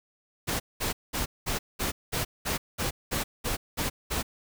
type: noise bursts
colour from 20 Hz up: pink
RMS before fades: -29 dBFS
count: 12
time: 0.47-4.23 s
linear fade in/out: 20 ms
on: 130 ms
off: 200 ms
effects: none